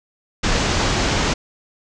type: low-pass noise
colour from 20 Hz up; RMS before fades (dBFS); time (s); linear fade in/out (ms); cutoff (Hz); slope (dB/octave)
pink; -19; 0.43-1.34; 10; 7100; 48
effects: none